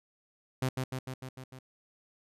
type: tone with echo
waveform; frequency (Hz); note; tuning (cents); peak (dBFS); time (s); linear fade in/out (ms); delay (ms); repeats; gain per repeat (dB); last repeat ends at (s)
sawtooth; 130; C3; -11; -24; 0.62-0.69; 5; 150; 6; -3; 1.59
effects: resampled to 32000 Hz

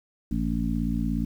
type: harmonic tone with a mistuned harmonic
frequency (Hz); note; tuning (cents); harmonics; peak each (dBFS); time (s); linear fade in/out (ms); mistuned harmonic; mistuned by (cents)
57; A#1; -38; 1 / 2 / 3 / 4 / 5; -29 / -36 / -30 / -28 / -32; 0.31-1.25; 5; 1; -140
effects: 9-bit

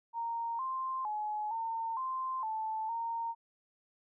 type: tone with pitch steps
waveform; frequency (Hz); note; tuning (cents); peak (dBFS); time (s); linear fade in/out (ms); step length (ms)
sine; 927 / 1048 / 847 / 908 / 1043 / 877 / 922; A#5 / C6 / G#5 / A#5 / C6 / A5 / A#5; -10 / +2 / +34 / -46 / -6 / -6 / -19; -33; 0.13-3.35; 50; 460
effects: none

